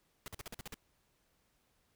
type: noise bursts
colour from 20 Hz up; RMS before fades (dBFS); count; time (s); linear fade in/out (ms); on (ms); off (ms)
pink; -45; 8; 0.26-0.742; 0; 20; 46
effects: pink hiss -75 dBFS RMS until 1.95 s